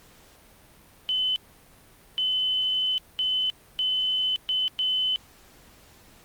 sine tone bursts at uneven times, 3031 Hz, F#7, 41 cents sharp, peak -22 dBFS, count 6, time 1.09-1.36 / 2.18-2.98 / 3.19-3.5 / 3.79-4.36 / 4.49-4.68 / 4.79-5.16 s, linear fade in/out 0 ms, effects pink hiss -54 dBFS RMS until 6.24 s + Opus 48 kbps

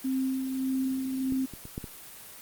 sine tone with tremolo, 263 Hz, C4, 9 cents sharp, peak -25 dBFS, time 0.04-1.46 s, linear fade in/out 10 ms, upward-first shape sine, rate 1.7 Hz, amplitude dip 40%
clicks, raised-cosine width 3 ms, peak -24 / -28 / -28 / -20 / -24 dBFS, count 5, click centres 1.323 / 1.537 / 1.654 / 1.779 / 1.842 s
effects white hiss -46 dBFS RMS until 2.41 s + Opus 24 kbps

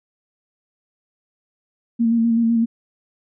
sine tone with vibrato, 230.3 Hz, A#3, 21 cents flat, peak -14 dBFS, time 1.99-2.66 s, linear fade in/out 20 ms, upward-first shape square, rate 7.9 Hz, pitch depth 22 cents each way, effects none

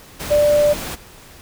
sine tone in noise, 590 Hz, D5, 8 cents sharp, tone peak -11 dBFS, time 0.3-0.74 s, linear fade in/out 20 ms, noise pink, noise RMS -28 dBFS, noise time 0.19-0.96 s, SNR +14 dB, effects pink hiss -43 dBFS RMS until 1.41 s

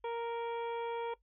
harmonic tone with a mistuned harmonic, 466.2 Hz, A#4, in tune, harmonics 1 / 2 / 3 / 4 / 5 / 6 / 7, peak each -36 / -39 / -53 / -57 / -52 / -61 / -55 dBFS, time 0.04-1.14 s, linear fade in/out 5 ms, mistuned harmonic 7, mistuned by +24 cents, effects noise-tail reverb RT60 0.1 s tail -19 dB re dry + added 50 Hz sine -70 dBFS peak until 1.22 s

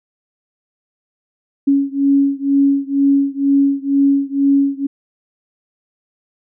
sine beating tone pair, 277.2 / 279.3 Hz, C#4 / C#4, 0 / +13 cents, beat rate 2.1 Hz, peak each -14 / -15 dBFS, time 1.67-4.87 s, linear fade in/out 10 ms, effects none

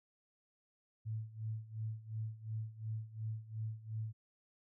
sine tone with tremolo, 110 Hz, A2, in tune, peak -36 dBFS, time 1.05-4.13 s, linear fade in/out 20 ms, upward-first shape sine, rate 2.8 Hz, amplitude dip 85%, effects none

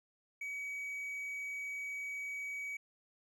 triangle tone, 2268 Hz, C#7, 39 cents sharp, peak -37 dBFS, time 0.41-2.77 s, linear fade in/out 5 ms, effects none

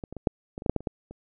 clicks, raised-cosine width 2 ms, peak -22 / -25 / -23 / -7 / -22 / -25 / -14 / -6 / -12 / -28 / -14 / -29 dBFS, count 12, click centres 0.038 / 0.126 / 0.167 / 0.272 / 0.579 / 0.621 / 0.662 / 0.696 / 0.763 / 0.806 / 0.872 / 1.11 s, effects none

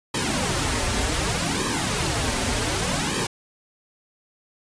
pink noise with flanger, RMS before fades -24 dBFS, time 0.14-3.27 s, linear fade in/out 5 ms, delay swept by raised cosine 1.4 to 6.3 ms, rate 0.66 Hz, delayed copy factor -0.85, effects resampled to 22050 Hz

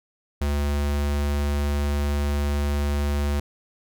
square tone, 72.2 Hz, D2, 29 cents flat, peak -22 dBFS, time 0.41-3.4 s, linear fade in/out 5 ms, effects none

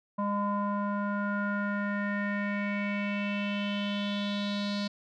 square tone with low-pass filter sweep, 203.5 Hz, G#3, 35 cents flat, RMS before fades -31 dBFS, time 0.18-4.88 s, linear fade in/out 10 ms, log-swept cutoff 950 to 4400 Hz, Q 5, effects none

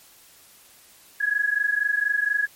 sine tone pair together, 1661.2 / 1685.4 Hz, G#6 / G#6, 0 / +25 cents, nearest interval unison, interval 25 cents, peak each -23 dBFS, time 1.2-2.47 s, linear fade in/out 10 ms, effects white hiss -52 dBFS RMS until 2.55 s + MP3 64 kbps

